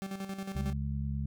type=tone with tremolo; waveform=40% pulse; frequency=194.1 Hz; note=G3; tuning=17 cents flat; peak=-34 dBFS; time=0.02-0.73 s; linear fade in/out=0 ms; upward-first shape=square; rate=11 Hz; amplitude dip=60%
type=harmonic tone; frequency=69.7 Hz; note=C#2; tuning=10 cents sharp; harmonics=1 / 2 / 3; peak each=-34 / -35 / -39 dBFS; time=0.55-1.26 s; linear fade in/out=5 ms
effects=none